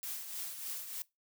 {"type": "noise with tremolo", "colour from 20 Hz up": "blue", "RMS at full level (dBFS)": -39, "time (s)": [0.03, 1.02], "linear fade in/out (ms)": 0, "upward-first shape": "triangle", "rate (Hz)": 3.3, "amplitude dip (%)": 60, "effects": ["noise-tail reverb RT60 0.2 s tail -22 dB re dry"]}